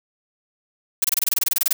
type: noise bursts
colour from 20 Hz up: blue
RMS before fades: -18 dBFS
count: 15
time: 1.02-1.73 s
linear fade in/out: 5 ms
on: 24 ms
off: 25 ms
effects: none